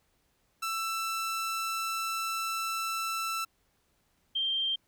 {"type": "tone pair in turn", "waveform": ["sawtooth", "sine"], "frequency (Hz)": [1330, 3163], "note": ["E6", "G7"], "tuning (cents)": [15, 15], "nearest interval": "octave + minor third", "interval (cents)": 1500, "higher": "second", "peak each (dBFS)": -27, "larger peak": "neither", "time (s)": [[0.62, 3.45], [4.35, 4.76]], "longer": "first", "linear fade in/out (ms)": 10, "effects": ["pink hiss -72 dBFS RMS until 4.87 s"]}